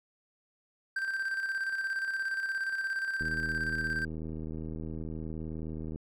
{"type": "tone with tremolo", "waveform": "triangle", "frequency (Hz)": 1568, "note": "G6", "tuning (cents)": 0, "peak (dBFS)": -27, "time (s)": [0.96, 4.05], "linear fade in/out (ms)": 5, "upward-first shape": "square", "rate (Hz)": 17, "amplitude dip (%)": 45}
{"type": "click train", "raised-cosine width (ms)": 3, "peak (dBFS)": -27, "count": 219, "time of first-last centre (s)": [3.21, 5.959], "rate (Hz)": 79.3}
{"effects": []}